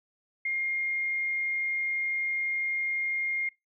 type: tone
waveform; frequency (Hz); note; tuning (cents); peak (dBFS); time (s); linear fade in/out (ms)
sine; 2126; C7; +27; -27; 0.45-3.49; 5
effects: noise-tail reverb RT60 0.2 s tail -23 dB re dry